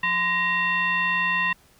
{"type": "tone with frequency modulation", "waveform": "sine", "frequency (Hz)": 1875, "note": "A#6", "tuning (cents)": 10, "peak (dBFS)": -20, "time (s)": [0.03, 1.53], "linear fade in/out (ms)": 5, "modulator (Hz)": 849, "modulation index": 1.1, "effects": ["pink hiss -57 dBFS RMS until 1.79 s"]}